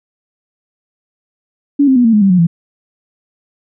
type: tone with pitch steps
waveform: sine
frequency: 284.4 / 263.8 / 244.7 / 227 / 210.6 / 195.38 / 181.24 / 168.13 Hz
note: C#4 / C4 / B3 / A#3 / G#3 / G3 / F#3 / E3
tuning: +45 / +14 / -16 / -46 / +24 / -5 / -36 / +34 cents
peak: -6 dBFS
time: 1.79-2.47 s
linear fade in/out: 10 ms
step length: 85 ms
effects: none